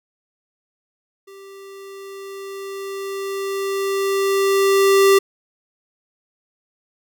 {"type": "tone with level ramp", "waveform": "square", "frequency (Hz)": 392, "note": "G4", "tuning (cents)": 0, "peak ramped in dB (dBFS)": [-40, -10], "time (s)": [1.27, 5.19], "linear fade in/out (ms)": 10, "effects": []}